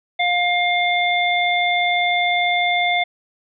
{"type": "harmonic tone", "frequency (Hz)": 707, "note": "F5", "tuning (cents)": 21, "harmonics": [1, 3, 5], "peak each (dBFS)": [-19, -19, -24], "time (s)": [0.19, 3.04], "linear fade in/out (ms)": 10, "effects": []}